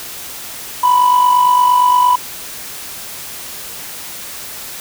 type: tone with amplitude modulation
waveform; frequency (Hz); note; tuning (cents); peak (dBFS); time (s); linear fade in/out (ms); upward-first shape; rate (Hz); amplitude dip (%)
sine; 990; B5; +4; -3; 0.83-2.16; 10; sine; 48.7; 65
effects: tanh soft clip ceiling -5 dBFS + white hiss -29 dBFS RMS until 4.8 s